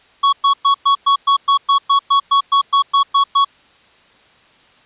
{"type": "tone bursts", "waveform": "square", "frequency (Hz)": 1114, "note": "C#6", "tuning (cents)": 8, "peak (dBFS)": -10, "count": 16, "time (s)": [0.23, 3.448], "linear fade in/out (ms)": 10, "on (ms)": 98, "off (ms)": 110, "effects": ["white hiss -50 dBFS RMS until 4.85 s", "resampled to 8000 Hz"]}